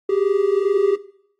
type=tone pair together; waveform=triangle; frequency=385.6 / 408.1 Hz; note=G4 / G#4; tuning=-28 / -30 cents; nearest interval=minor second; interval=98 cents; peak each=-16 / -18 dBFS; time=0.09-0.96 s; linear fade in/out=5 ms; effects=noise-tail reverb RT60 0.7 s tail -18 dB re dry + AAC 32 kbps